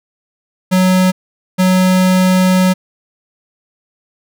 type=tone pair in turn; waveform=square; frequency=185 / 185 Hz; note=F#3 / F#3; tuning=0 / 0 cents; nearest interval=unison; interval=0 cents; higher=neither; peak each=-9 / -9 dBFS; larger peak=neither; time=0.71-1.12 / 1.58-2.74 s; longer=second; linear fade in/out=20 ms; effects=none